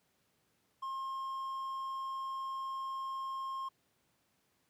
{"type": "tone", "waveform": "triangle", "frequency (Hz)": 1068, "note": "C6", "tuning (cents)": 35, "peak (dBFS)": -35, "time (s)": [0.82, 3.69], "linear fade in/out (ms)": 10, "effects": ["pink hiss -75 dBFS RMS until 4.69 s", "high-pass 100 Hz 12 dB/octave"]}